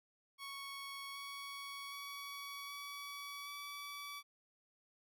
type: tone with pitch steps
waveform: 15% pulse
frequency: 1108.7 / 1118.3 / 1128.1 / 1137.9 / 1147.8 Hz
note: C#6 / C#6 / C#6 / C#6 / D6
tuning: 0 / +15 / +30 / +45 / -40 cents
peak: -39 dBFS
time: 0.38-4.23 s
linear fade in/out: 50 ms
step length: 770 ms
effects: none